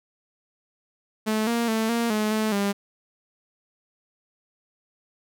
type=tone with pitch steps; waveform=sawtooth; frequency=217 / 234.2 / 221.8 / 233.6 / 213.5 / 217.1 / 200.7 Hz; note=A3 / A#3 / A3 / A#3 / G#3 / A3 / G3; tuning=-24 / +8 / +14 / +4 / +48 / -23 / +41 cents; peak=-18 dBFS; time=1.26-2.73 s; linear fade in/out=20 ms; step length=210 ms; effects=none